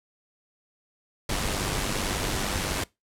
pink noise with amplitude modulation, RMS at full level -26 dBFS, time 1.29-2.84 s, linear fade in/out 5 ms, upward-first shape sine, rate 98 Hz, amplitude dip 45%, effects noise-tail reverb RT60 0.2 s tail -22 dB re dry + low-pass 11000 Hz 12 dB/octave

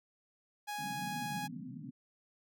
sawtooth tone, 830.6 Hz, G#5, in tune, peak -34 dBFS, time 0.67-1.48 s, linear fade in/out 20 ms
pink band-pass noise, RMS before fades -44 dBFS, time 0.78-1.91 s, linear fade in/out 20 ms, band 130 to 280 Hz, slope 96 dB/octave
effects none

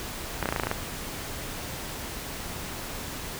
clicks, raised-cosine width 0.5 ms, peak -11 dBFS, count 9, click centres 0.427 / 0.457 / 0.489 / 0.525 / 0.562 / 0.598 / 0.635 / 0.67 / 0.714 s, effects pink hiss -36 dBFS RMS until 3.39 s

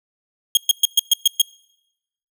sawtooth tone bursts, 3261 Hz, G#7, 32 cents flat, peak -7 dBFS, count 7, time 0.55-1.417 s, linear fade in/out 2 ms, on 21 ms, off 120 ms, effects noise-tail reverb RT60 0.9 s tail -26 dB re dry

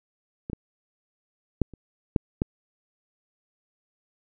clicks, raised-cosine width 3 ms, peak -20 / -17 / -8 / -30 / -7 / -10 dBFS, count 6, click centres 0.499 / 0.532 / 1.617 / 1.737 / 2.162 / 2.419 s, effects none

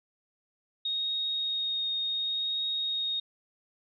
sine tone with vibrato, 3729 Hz, A#7, in tune, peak -28 dBFS, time 0.85-3.2 s, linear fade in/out 5 ms, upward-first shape triangle, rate 0.69 Hz, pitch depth 10 cents each way, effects none

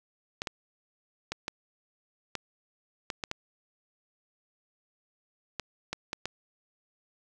clicks, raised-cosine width 0.2 ms, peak -15 dBFS, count 12, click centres 0.419 / 0.472 / 1.32 / 1.481 / 2.353 / 3.102 / 3.238 / 3.314 / 5.597 / 5.93 / 6.131 / 6.256 s, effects none

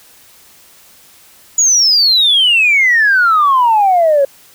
sine exponential sweep, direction down, 6910 to 541 Hz, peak -6 dBFS, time 1.58-4.25 s, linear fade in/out 5 ms, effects tanh soft clip ceiling -3 dBFS + white hiss -44 dBFS RMS until 4.54 s

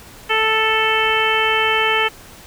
harmonic tone, 440 Hz, A4, in tune, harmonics 1 / 2 / 3 / 4 / 5 / 6 / 7, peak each -22 / -22 / -22 / -22 / -22 / -22 / -22 dBFS, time 0.29-2.09 s, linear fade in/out 20 ms, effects pink hiss -41 dBFS RMS until 2.46 s

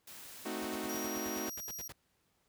white noise, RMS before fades -50 dBFS, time 0.07-1.06 s, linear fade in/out 5 ms
sawtooth chord, A diminished seventh, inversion none, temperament equal, 220 / 261.6 / 311.1 / 370 Hz, A3 / C4 / Eb4 / Gb4, 0 / 0 / 0 / 0 cents, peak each -39 / -40 / -38 / -38 dBFS, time 0.45-1.5 s, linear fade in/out 10 ms
pink noise bursts, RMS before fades -47 dBFS, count 13, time 0.62-1.921 s, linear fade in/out 0 ms, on 29 ms, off 77 ms
20% pulse tone, 5720 Hz, F8, 41 cents sharp, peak -36 dBFS, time 0.89-1.88 s, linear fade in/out 5 ms
effects pink hiss -75 dBFS RMS until 2.48 s + high-pass 60 Hz 12 dB/octave

